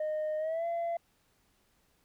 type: tone with pitch glide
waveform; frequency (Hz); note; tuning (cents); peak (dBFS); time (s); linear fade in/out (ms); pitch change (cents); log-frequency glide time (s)
sine; 616 to 679.6; D#5 to F5; -17 to -47; -28; 0-0.97; 5; +170; 0.38-0.66
effects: tanh soft clip ceiling -29 dBFS + pink hiss -71 dBFS RMS until 2.04 s